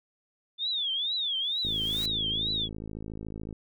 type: tone with vibrato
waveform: sine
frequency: 3514 Hz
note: A7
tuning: 3 cents flat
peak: -27 dBFS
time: 0.58-2.69 s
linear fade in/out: 50 ms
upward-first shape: triangle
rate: 2.2 Hz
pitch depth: 230 cents each way
type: noise with exponential growth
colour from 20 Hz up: white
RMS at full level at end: -39 dBFS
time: 1.27-2.06 s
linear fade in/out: 5 ms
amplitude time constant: 170 ms
type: click train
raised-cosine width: 3 ms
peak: -26 dBFS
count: 102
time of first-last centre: 1.65-3.527 s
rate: 53.8 Hz
effects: none